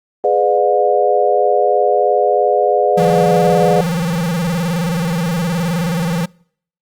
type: chord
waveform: sine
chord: G# diminished seventh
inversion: none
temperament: just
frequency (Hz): 415.3 / 498.4 / 598 / 717.6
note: G#4 / B4 / D5 / F5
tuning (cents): 0 / +16 / +31 / +47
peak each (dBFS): -16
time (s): 0.24-3.81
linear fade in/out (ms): 2
type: tone with vibrato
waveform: square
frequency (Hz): 170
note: F3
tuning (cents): -46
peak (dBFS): -16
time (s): 2.97-6.26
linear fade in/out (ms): 10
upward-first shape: square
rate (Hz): 19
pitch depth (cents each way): 100
effects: noise-tail reverb RT60 0.6 s tail -26 dB re dry + Opus 24 kbps